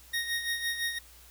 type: tone with tremolo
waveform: 25% pulse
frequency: 1864.7 Hz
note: A#6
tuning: in tune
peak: -24 dBFS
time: 0.13-0.99 s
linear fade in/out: 10 ms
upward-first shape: sine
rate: 5.9 Hz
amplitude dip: 60%
effects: added 60 Hz sine -56 dBFS peak until 1.3 s + white hiss -55 dBFS RMS until 1.3 s